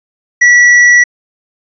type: tone with hard clipping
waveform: sine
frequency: 1944 Hz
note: B6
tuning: 28 cents flat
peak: -4 dBFS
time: 0.41-1.04 s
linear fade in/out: 10 ms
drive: 5 dB
effects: resampled to 16000 Hz